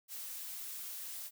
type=noise; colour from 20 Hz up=blue; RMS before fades=-44 dBFS; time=0.08-1.31 s; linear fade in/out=50 ms; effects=none